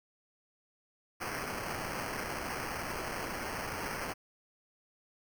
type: noise with sample-and-hold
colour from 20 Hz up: blue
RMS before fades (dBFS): -38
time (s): 1.2-4.14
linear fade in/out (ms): 20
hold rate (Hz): 3675
effects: none